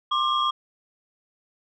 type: tone cluster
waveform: sine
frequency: 1060 / 1188 / 3289 Hz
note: C6 / D6 / G#7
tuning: +22 / +20 / -18 cents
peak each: -25 / -22 / -26 dBFS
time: 0.11-0.51 s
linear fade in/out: 10 ms
effects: tanh soft clip ceiling -14 dBFS